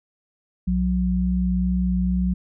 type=tone pair together; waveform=sine; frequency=61.74 / 182.89 Hz; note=B1 / F#3; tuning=0 / -20 cents; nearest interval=octave + perfect fifth; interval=1880 cents; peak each=-23 / -20 dBFS; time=0.67-2.34 s; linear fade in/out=10 ms; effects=none